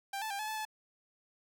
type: tone with pitch steps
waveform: sawtooth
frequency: 790 / 874 / 797 / 858 / 870 / 864 Hz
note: G5 / A5 / G5 / A5 / A5 / A5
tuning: +13 / -12 / +28 / -44 / -20 / -32 cents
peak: -32 dBFS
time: 0.13-0.652 s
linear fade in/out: 5 ms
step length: 87 ms
effects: none